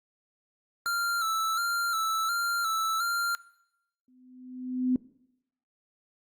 square tone with vibrato, 1352 Hz, E6, 43 cents sharp, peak -27 dBFS, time 0.86-3.35 s, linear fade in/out 0 ms, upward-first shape square, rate 1.4 Hz, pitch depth 45 cents each way
sine tone with exponential growth, 253.6 Hz, B3, 46 cents sharp, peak -20 dBFS, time 4.08-4.96 s, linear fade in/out 2 ms, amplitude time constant 190 ms
effects noise-tail reverb RT60 0.8 s tail -20 dB re dry + Opus 48 kbps

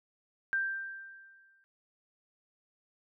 sine tone with exponential decay, 1576 Hz, G6, 9 cents sharp, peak -26 dBFS, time 0.53-1.64 s, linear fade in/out 0 ms, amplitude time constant 240 ms, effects none

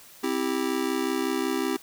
square chord, C major, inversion none, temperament just, 261.6 / 327 / 392.4 Hz, C4 / E4 / G4, 0 / -14 / +2 cents, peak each -30 dBFS, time 0.23-1.77 s, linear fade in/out 10 ms, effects white hiss -50 dBFS RMS until 1.82 s

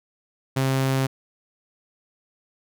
sawtooth tone, 133.4 Hz, C3, 34 cents sharp, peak -16 dBFS, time 0.56-1.07 s, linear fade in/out 10 ms, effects none

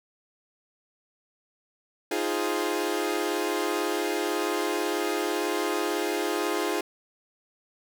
sawtooth chord, F minor seventh, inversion third, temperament equal, 311.1 / 349.2 / 415.3 / 523.3 Hz, Eb4 / F4 / Ab4 / C5, 0 / 0 / 0 / 0 cents, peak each -28 / -26 / -26 / -32 dBFS, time 2.11-6.81 s, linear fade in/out 5 ms, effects none

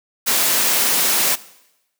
white noise, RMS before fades -17 dBFS, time 0.26-1.36 s, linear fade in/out 20 ms, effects noise-tail reverb RT60 0.9 s tail -19 dB re dry + high-pass 200 Hz 12 dB/octave

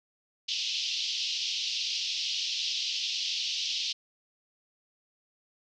pink band-pass noise, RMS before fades -32 dBFS, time 0.48-3.93 s, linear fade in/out 10 ms, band 2800 to 5600 Hz, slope 48 dB/octave, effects none

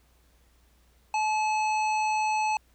harmonic tone, 861 Hz, A5, 38 cents flat, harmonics 1 / 3 / 5 / 7 / 9, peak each -24 / -32 / -43 / -43 / -46 dBFS, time 1.14-2.57 s, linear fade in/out 2 ms, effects added 60 Hz sine -61 dBFS peak until 2.74 s + pink hiss -66 dBFS RMS until 2.74 s

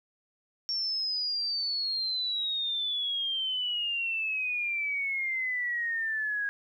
sine exponential sweep, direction down, 5500 to 1638 Hz, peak -28 dBFS, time 0.69-6.49 s, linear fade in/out 0 ms, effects 11-bit

